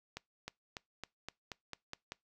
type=accelerating click train; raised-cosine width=0.2 ms; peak=-24 dBFS; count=9; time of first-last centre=0.17-2.12 s; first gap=310 ms; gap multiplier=0.93; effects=noise-tail reverb RT60 0.2 s tail -24 dB re dry